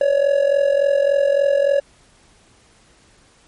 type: tone with amplitude modulation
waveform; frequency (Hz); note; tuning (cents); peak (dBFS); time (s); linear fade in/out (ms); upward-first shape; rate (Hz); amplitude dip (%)
triangle; 562; C#5; +24; -8; 0.01-1.8; 2; sine; 43.5; 75
effects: pink hiss -53 dBFS RMS until 3.47 s + MP3 48 kbps